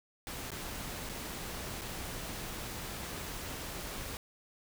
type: noise with dropouts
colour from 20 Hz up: pink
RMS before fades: -41 dBFS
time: 0.27-4.17 s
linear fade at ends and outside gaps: 1 ms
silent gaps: 0.505-0.517 / 1.091-1.095 / 1.812-1.817 s
effects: none